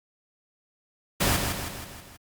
pink noise with echo, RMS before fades -23 dBFS, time 1.2-1.37 s, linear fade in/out 10 ms, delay 160 ms, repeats 5, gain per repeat -5 dB, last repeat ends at 2.17 s, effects Opus 48 kbps

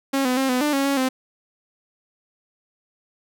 sawtooth tone with pitch steps, 272.6 / 252.4 / 267.1 / 251.4 / 296.9 / 274.9 / 277.9 / 259.6 Hz, C#4 / B3 / C4 / B3 / D4 / C#4 / C#4 / C4, -29 / +38 / +36 / +31 / +19 / -14 / +4 / -13 cents, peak -15 dBFS, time 0.13-1.09 s, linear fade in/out 10 ms, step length 120 ms, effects none

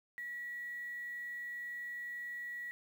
sine tone with quantisation, 1929 Hz, B6, 41 cents flat, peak -40 dBFS, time 0.18-2.71 s, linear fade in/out 0 ms, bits 10, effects none

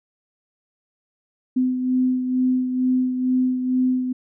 sine beating tone pair, 254.6 / 256.8 Hz, C4 / C4, -47 / -32 cents, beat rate 2.2 Hz, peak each -18 / -27 dBFS, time 1.56-4.13 s, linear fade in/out 10 ms, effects none

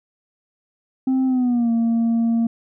sine tone with pitch glide, 261.6 to 230.4 Hz, C4 to A#3, 0 to -20 cents, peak -13 dBFS, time 1.07-2.47 s, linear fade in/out 5 ms, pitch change -220 cents, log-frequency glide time 1.26-1.71 s, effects tanh soft clip ceiling -15 dBFS

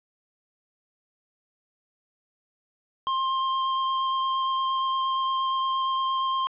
square tone with vibrato, 1058 Hz, C6, 19 cents sharp, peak -24 dBFS, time 3.07-6.47 s, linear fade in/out 0 ms, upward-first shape sine, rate 8.6 Hz, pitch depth 9 cents each way, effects resampled to 8000 Hz + 10-bit

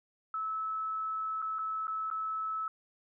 sine tone with dropouts, 1302 Hz, E6, 22 cents flat, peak -32 dBFS, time 0.34-2.68 s, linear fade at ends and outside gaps 2 ms, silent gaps 1.419-1.424 / 1.586-1.59 / 1.87-1.879 / 2.102-2.112 s, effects none

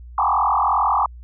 sine tone with frequency modulation, 988 Hz, B5, in tune, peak -15 dBFS, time 0.18-1.06 s, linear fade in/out 2 ms, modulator 42.5 Hz, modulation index 5.3, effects added 60 Hz sine -36 dBFS peak until 1.23 s

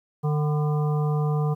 harmonic tone with a mistuned harmonic, 150 Hz, D3, 37 cents sharp, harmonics 1 / 3 / 5 / 7 / 8, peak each -21 / -31 / -35 / -38 / -39 dBFS, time 0.23-1.55 s, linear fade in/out 20 ms, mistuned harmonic 7, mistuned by -62 cents, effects 10-bit

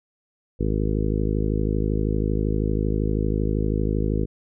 harmonic tone, 52.7 Hz, G#1, 26 cents sharp, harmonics 1 / 2 / 3 / 4 / 5 / 6 / 7 / 8 / 9, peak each -24 / -27 / -29 / -30 / -31 / -32 / -32 / -33 / -34 dBFS, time 0.59-4.26 s, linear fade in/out 20 ms, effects none

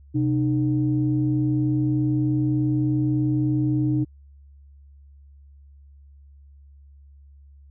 sine tone pair together, 128.19 / 304.9 Hz, C3 / D#4, -35 / -35 cents, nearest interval octave + minor third, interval 1500 cents, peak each -21 / -21 dBFS, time 0.14-4.05 s, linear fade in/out 20 ms, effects tanh soft clip ceiling -11 dBFS + added 70 Hz sine -46 dBFS peak until 7.7 s

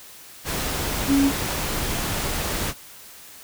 sine tone in noise, 277.2 Hz, C#4, in tune, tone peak -15 dBFS, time 1.07-1.32 s, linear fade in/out 50 ms, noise pink, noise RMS -26 dBFS, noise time 0.44-2.74 s, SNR +8 dB, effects white hiss -44 dBFS RMS until 3.43 s

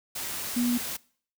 sine tone in noise, 242 Hz, B3, 35 cents flat, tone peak -23 dBFS, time 0.56-0.78 s, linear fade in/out 10 ms, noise white, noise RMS -34 dBFS, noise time 0.15-0.97 s, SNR +8 dB, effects noise-tail reverb RT60 0.5 s tail -22 dB re dry

